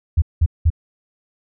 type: tone bursts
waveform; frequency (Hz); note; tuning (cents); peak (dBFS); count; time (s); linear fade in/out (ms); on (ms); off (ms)
sine; 80.9; E2; -32; -10; 3; 0.17-0.703; 10; 51; 190
effects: none